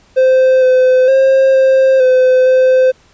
triangle tone with pitch steps, 519 / 512 / 533 / 529 / 512 / 516 Hz, C5 / C5 / C5 / C5 / C5 / C5, -14 / -38 / +32 / +19 / -38 / -24 cents, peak -4 dBFS, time 0.16-2.92 s, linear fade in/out 20 ms, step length 460 ms, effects pink hiss -49 dBFS RMS until 3.13 s + resampled to 16000 Hz

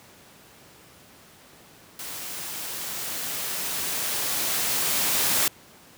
white noise with level ramp, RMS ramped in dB -36 to -22 dBFS, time 1.99-5.48 s, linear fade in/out 2 ms, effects pink hiss -51 dBFS RMS until 5.97 s + high-pass 100 Hz 12 dB/octave

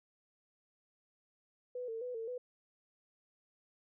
sine tone with vibrato, 473.5 Hz, A#4, 27 cents sharp, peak -38 dBFS, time 1.75-2.38 s, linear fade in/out 5 ms, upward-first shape square, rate 3.8 Hz, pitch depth 83 cents each way, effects none

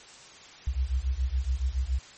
sine beating tone pair, 61 / 68.1 Hz, B1 / C#2, -21 / -30 cents, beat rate 7.1 Hz, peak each -28 dBFS, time 0.67-1.99 s, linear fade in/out 5 ms, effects white hiss -49 dBFS RMS until 2.17 s + MP3 32 kbps

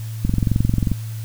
click train, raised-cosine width 5 ms, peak -5 dBFS, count 16, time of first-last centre 0.25-0.917 s, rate 22.5 Hz, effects added 111 Hz sine -26 dBFS peak until 1.24 s + white hiss -43 dBFS RMS until 1.24 s

